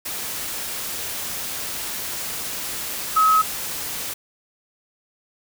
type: tone in noise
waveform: sine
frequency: 1279 Hz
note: D#6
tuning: 47 cents sharp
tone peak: -13 dBFS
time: 3.16-3.42 s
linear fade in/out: 10 ms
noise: white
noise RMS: -29 dBFS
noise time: 0.05-4.14 s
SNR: +13 dB
effects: none